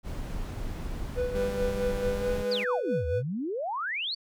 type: noise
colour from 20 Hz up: brown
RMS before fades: -34 dBFS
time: 0.03-2.45 s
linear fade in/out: 50 ms
type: tone with tremolo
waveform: triangle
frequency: 495 Hz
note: B4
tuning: 4 cents sharp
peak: -23 dBFS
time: 1.15-3.23 s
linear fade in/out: 50 ms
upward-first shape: sine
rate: 4.6 Hz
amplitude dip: 60%
type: tone with pitch glide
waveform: sawtooth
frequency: 197.8 to 204.7 Hz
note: G3 to G#3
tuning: +16 to -25 cents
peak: -31 dBFS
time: 1.34-2.65 s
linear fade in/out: 20 ms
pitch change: +59 cents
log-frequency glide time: 2.09-2.31 s
type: exponential two-way sweep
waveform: sine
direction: down then up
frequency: 5160 to 72.4 to 4631 Hz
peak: -29 dBFS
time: 2.51-4.15 s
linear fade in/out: 10 ms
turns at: 3.07 s
effects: none